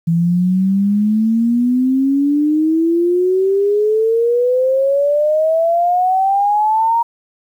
sine exponential sweep, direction up, 164.81 to 940 Hz, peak -11 dBFS, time 0.07-7.03 s, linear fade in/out 10 ms, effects 8-bit

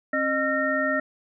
sine tone cluster, 268.3 / 613 / 1360 / 1842 Hz, C4 / D#5 / F6 / A#6, +44 / -26 / -46 / -21 cents, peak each -28 / -26 / -29 / -26 dBFS, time 0.13-1 s, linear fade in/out 5 ms, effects none

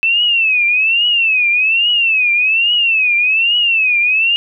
sine tone with vibrato, 2632 Hz, E7, 3 cents flat, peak -10 dBFS, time 0.03-4.36 s, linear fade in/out 0 ms, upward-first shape triangle, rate 1.2 Hz, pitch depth 190 cents each way, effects none

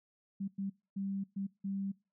sine tone bursts at uneven times, 196 Hz, G3, in tune, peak -34 dBFS, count 5, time 0.4-0.48 / 0.58-0.7 / 0.96-1.24 / 1.36-1.47 / 1.64-1.92 s, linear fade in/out 10 ms, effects noise-tail reverb RT60 0.3 s tail -24 dB re dry

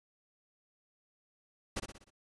pink noise with echo, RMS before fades -35 dBFS, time 1.76-1.8 s, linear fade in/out 10 ms, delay 61 ms, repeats 5, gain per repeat -6 dB, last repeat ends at 2.105 s, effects resampled to 22050 Hz

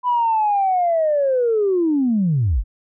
sine linear sweep, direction down, 1001 to 36.97 Hz, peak -14 dBFS, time 0.03-2.64 s, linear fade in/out 50 ms, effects tanh soft clip ceiling -10 dBFS

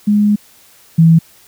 sine tone pair in turn, 207.7 / 163.95 Hz, G#3 / E3, 0 / -9 cents, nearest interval major third, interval 409 cents, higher first, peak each -8 / -4 dBFS, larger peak second, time 0.07-0.36 / 0.98-1.19 s, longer first, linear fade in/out 10 ms, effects white hiss -46 dBFS RMS until 1.47 s

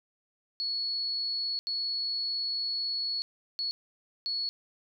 sine tone bursts at uneven times, 4382 Hz, C#8, 21 cents flat, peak -29 dBFS, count 4, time 0.6-1.59 / 1.67-3.22 / 3.59-3.71 / 4.26-4.49 s, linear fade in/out 0 ms, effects none

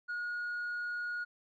triangle tone with tanh clipping, 1443 Hz, F#6, 44 cents flat, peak -35 dBFS, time 0.08-1.25 s, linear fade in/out 20 ms, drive 6 dB, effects none

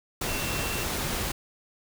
sine tone in noise, 2700 Hz, E7, 41 cents sharp, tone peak -36 dBFS, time 0.27-0.84 s, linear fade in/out 5 ms, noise pink, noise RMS -30 dBFS, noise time 0.21-1.32 s, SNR -9 dB, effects none

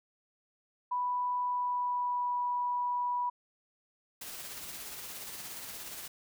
sine tone with pitch glide, 987.8 to 978.7 Hz, B5 to B5, 0 to -16 cents, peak -29 dBFS, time 0.91-3.3 s, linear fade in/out 10 ms, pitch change -16 cents, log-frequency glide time 1.39-2.38 s
white noise with tremolo, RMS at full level -42 dBFS, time 4.21-6.08 s, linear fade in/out 5 ms, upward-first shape sine, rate 17 Hz, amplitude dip 30%
effects none

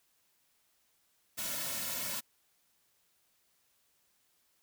white noise with comb filter, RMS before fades -37 dBFS, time 1.37-2.21 s, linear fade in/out 20 ms, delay 2.5 ms, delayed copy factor -0.75, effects white hiss -73 dBFS RMS until 4.62 s

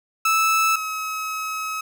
30% pulse tone pair in turn, 1310 / 1280.8 Hz, E6 / D#6, -11 / +50 cents, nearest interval unison, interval 39 cents, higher first, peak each -14 / -23 dBFS, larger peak first, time 0.25-0.76 / 0.76-1.81 s, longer second, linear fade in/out 5 ms, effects none

